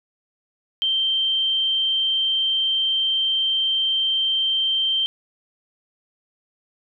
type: tone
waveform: sine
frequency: 3136 Hz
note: G7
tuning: in tune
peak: -18 dBFS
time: 0.82-5.06 s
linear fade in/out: 0 ms
effects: none